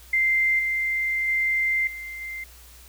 sine tone with level steps, 2088 Hz, C7, 4 cents flat, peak -18 / -22 / -20 / -33 / -31 dBFS, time 0.13-2.44 s, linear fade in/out 5 ms, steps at 0.59 / 1.28 / 1.87 / 2.21 s, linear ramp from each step 2 ms, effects added 60 Hz sine -48 dBFS peak until 2.88 s + white hiss -50 dBFS RMS until 2.88 s

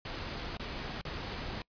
pink noise with dropouts, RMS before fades -39 dBFS, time 0.05-1.62 s, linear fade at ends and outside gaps 2 ms, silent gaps 0.571-0.596 / 1.014-1.051 s, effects noise-tail reverb RT60 0.1 s tail -25 dB re dry + resampled to 11025 Hz

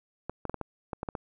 clicks, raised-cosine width 1 ms, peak -19 dBFS, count 9, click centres 0.296 / 0.453 / 0.496 / 0.543 / 0.613 / 0.932 / 1.031 / 1.088 / 1.152 s, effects none

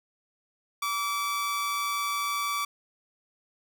sawtooth tone with amplitude modulation, 1154 Hz, D6, 31 cents flat, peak -22 dBFS, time 0.82-2.65 s, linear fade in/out 5 ms, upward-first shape sine, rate 202 Hz, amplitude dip 35%, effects none

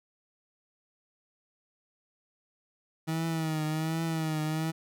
30% pulse tone with vibrato, 159.1 Hz, D#3, 39 cents sharp, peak -26 dBFS, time 3.07-4.72 s, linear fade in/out 20 ms, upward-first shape triangle, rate 1.3 Hz, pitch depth 65 cents each way, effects none

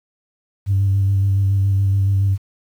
sine tone with vibrato, 98 Hz, G2, in tune, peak -12 dBFS, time 0.66-2.38 s, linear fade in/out 50 ms, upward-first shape square, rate 7.1 Hz, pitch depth 18 cents each way, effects tanh soft clip ceiling -10 dBFS + 8-bit

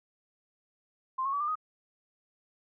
sine tone with pitch steps, 1046.5 / 1094.1 / 1143.9 / 1195.9 / 1250.3 Hz, C6 / C#6 / D6 / D6 / D#6, 0 / -23 / -46 / +31 / +8 cents, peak -28 dBFS, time 1.18-1.555 s, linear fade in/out 10 ms, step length 75 ms, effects none

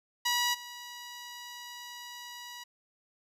10% pulse tone with level steps, 969 Hz, B5, 33 cents flat, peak -18 / -34 dBFS, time 0.25-2.64 s, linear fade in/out 10 ms, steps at 0.53 s, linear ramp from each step 20 ms, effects resampled to 32000 Hz

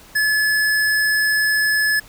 square tone, 1716 Hz, A6, 44 cents flat, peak -16 dBFS, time 0.15-2 s, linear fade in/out 10 ms, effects pink hiss -45 dBFS RMS until 2.08 s

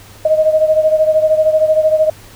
sine beating tone pair, 622.3 / 635.3 Hz, D#5 / D#5, 0 / +36 cents, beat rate 13 Hz, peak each -10 / -15 dBFS, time 0.25-2.1 s, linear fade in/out 5 ms, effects added 102 Hz sine -41 dBFS peak until 2.35 s + pink hiss -40 dBFS RMS until 2.35 s

